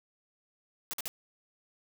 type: noise bursts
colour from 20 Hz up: white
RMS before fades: -36 dBFS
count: 3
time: 0.91-1.08 s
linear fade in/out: 0 ms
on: 24 ms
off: 49 ms
effects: none